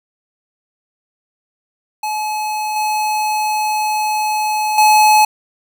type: tone with level steps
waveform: square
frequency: 854 Hz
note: G#5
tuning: 48 cents sharp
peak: -19 / -16 / -8 dBFS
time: 2.03-5.25 s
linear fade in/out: 5 ms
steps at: 2.76 / 4.78 s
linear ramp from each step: 2 ms
effects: none